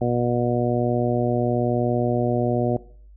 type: harmonic tone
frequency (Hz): 121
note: B2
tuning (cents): -35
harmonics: 1 / 2 / 3 / 4 / 5 / 6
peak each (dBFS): -25 / -25 / -26 / -28 / -27 / -29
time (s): 0.01-2.77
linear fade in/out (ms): 5
effects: noise-tail reverb RT60 0.5 s tail -18 dB re dry + added 50 Hz sine -44 dBFS peak until 3.16 s